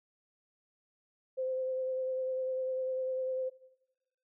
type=tone with vibrato; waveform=sine; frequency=518 Hz; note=C5; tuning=17 cents flat; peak=-31 dBFS; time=1.37-3.5 s; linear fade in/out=20 ms; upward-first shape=sine; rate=10 Hz; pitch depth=15 cents each way; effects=noise-tail reverb RT60 1.0 s tail -19 dB re dry